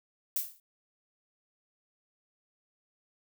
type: noise with exponential decay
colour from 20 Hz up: violet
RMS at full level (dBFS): -27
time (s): 0.36-0.6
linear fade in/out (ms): 2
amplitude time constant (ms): 52
effects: none